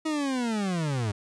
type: linear sweep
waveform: 40% pulse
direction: down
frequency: 319.5 to 98 Hz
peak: -25 dBFS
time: 0.05-1.12 s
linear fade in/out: 10 ms
effects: resampled to 22050 Hz